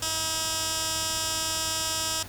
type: tone with band-pass filter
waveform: 15% pulse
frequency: 320 Hz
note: D#4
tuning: 49 cents sharp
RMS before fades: -29 dBFS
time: 0.02-2.23 s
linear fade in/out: 5 ms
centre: 6800 Hz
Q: 1.2
effects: added 96 Hz sine -44 dBFS peak until 2.28 s + pink hiss -44 dBFS RMS until 2.28 s